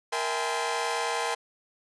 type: tone cluster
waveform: sawtooth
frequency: 468.3 / 650 / 791 / 850 / 1030 Hz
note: A#4 / E5 / G5 / G#5 / C6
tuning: +8 / -24 / +15 / +40 / -28 cents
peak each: -29 / -32 / -30 / -30 / -29 dBFS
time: 0.12-1.35 s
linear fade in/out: 10 ms
effects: resampled to 22050 Hz